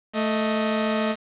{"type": "tone pair together", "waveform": "sawtooth", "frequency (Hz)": [220, 626.2], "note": ["A3", "D#5"], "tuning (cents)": [0, 11], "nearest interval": "octave + tritone", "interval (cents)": 1811, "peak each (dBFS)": [-19, -22], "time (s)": [0.13, 1.16], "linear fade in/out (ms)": 50, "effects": ["resampled to 8000 Hz", "7-bit"]}